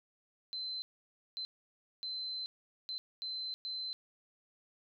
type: tone bursts at uneven times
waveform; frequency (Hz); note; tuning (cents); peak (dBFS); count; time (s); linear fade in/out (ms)
sine; 4070; C8; -49; -37; 6; 0.53-0.82 / 1.37-1.45 / 2.03-2.46 / 2.89-2.98 / 3.22-3.54 / 3.65-3.93; 0
effects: none